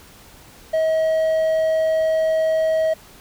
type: tone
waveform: triangle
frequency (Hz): 638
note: D#5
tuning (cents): +43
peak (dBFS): -14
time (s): 0.73-2.94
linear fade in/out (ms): 10
effects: pink hiss -46 dBFS RMS until 3.2 s